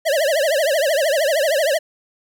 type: tone with vibrato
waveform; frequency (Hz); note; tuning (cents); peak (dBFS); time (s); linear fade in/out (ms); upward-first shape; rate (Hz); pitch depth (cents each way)
square; 597; D5; +28; -16; 0.05-1.79; 20; triangle; 13; 230
effects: none